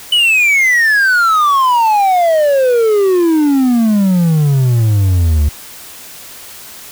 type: exponential sweep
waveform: triangle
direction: down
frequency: 3000 to 71.1 Hz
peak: -6 dBFS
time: 0.12-5.49 s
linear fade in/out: 5 ms
effects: white hiss -33 dBFS RMS until 6.91 s